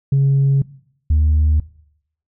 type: tone pair in turn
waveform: sine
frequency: 137.6 / 76.34 Hz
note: C#3 / D#2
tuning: -12 / -32 cents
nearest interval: minor seventh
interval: 1020 cents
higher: first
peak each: -9 dBFS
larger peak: neither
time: 0.12-0.62 / 1.1-1.6 s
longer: neither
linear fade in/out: 5 ms
effects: noise-tail reverb RT60 0.7 s tail -21 dB re dry + tanh soft clip ceiling -9 dBFS